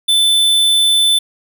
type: tone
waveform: square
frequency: 3520 Hz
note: A7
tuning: in tune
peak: -10 dBFS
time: 0.08-1.19 s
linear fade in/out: 10 ms
effects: none